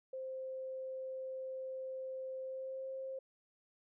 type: tone with pitch glide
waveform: sine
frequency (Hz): 523.3 to 530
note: C5 to C5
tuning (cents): 0 to +22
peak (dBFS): -40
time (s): 0.13-3.19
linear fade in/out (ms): 5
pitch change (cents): +22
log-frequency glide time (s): 2.42-2.88
effects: none